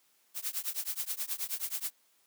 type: noise with tremolo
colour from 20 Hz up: blue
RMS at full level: -32 dBFS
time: 0.34-1.92 s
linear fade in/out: 50 ms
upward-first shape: triangle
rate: 9.4 Hz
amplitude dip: 100%
effects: white hiss -69 dBFS RMS until 2.26 s + high-pass 200 Hz 12 dB/octave